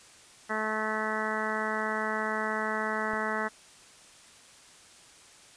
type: harmonic tone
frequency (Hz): 216.8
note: A3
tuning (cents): -25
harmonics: 1 / 2 / 3 / 4 / 5 / 6 / 7 / 8 / 9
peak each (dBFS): -37 / -37 / -37 / -37 / -37 / -37 / -37 / -37 / -37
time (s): 0.49-3.49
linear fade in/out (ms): 20
type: click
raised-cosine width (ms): 3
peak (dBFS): -32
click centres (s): 3.135
effects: white hiss -54 dBFS RMS until 5.56 s + resampled to 22050 Hz